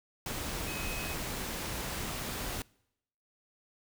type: tone in noise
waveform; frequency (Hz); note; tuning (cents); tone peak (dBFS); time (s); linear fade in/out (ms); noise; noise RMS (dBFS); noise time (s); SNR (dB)
sine; 2535; D#7; +32; -41; 0.67-1.14; 2; pink; -37; 0.26-2.62; -7
effects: noise-tail reverb RT60 0.8 s tail -25 dB re dry